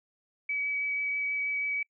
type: tone with vibrato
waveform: sine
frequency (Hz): 2280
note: C#7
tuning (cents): +48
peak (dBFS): -28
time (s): 0.49-1.83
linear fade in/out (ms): 5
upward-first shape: triangle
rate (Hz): 6.2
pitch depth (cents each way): 11
effects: noise-tail reverb RT60 0.1 s tail -26 dB re dry